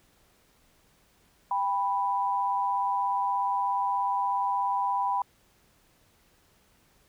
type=tone pair together; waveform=sine; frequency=795.4 / 987.8 Hz; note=G5 / B5; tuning=+25 / 0 cents; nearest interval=major third; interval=375 cents; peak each=-29 / -26 dBFS; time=1.51-5.22 s; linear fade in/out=2 ms; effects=pink hiss -64 dBFS RMS until 7.08 s